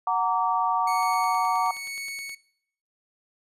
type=chord; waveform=sine; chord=Gb augmented; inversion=none; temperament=just; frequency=740 / 925 / 1156.2 Hz; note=Gb5 / Bb5 / D6; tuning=0 / -14 / -27 cents; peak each=-26 dBFS; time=0.07-1.71 s; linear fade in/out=2 ms
type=tone with tremolo; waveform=sawtooth; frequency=2217 Hz; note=C#7; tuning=in tune; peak=-28 dBFS; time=0.87-2.35 s; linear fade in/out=5 ms; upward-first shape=sine; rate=1.1 Hz; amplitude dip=40%
type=click train; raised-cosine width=0.2 ms; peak=-30 dBFS; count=13; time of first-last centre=1.03-2.294 s; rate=9.49 Hz
effects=noise-tail reverb RT60 0.7 s tail -21 dB re dry + resampled to 32000 Hz